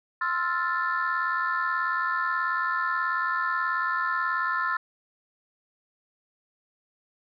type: chord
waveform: sine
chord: F major seventh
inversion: second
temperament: equal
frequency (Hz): 1046.5 / 1318.5 / 1396.9 / 1760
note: C6 / E6 / F6 / A6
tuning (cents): 0 / 0 / 0 / 0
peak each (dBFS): -29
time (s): 0.21-4.77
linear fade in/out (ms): 5
effects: tanh soft clip ceiling -17 dBFS